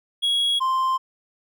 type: tone pair in turn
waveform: triangle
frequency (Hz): 3322 / 1046.4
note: G#7 / C6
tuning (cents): 0 / 0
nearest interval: octave + minor sixth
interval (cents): 2000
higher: first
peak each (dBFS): -17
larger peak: neither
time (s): 0.22-0.6 / 0.6-0.98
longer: neither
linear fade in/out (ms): 20
effects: none